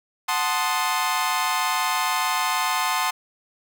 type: chord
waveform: sawtooth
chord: F# diminished seventh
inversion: none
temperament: equal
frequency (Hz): 740 / 880 / 1046.5 / 1244.5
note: F#5 / A5 / C6 / Eb6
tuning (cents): 0 / 0 / 0 / 0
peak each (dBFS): -25 / -23 / -21 / -25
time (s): 0.28-3.11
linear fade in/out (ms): 10
effects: none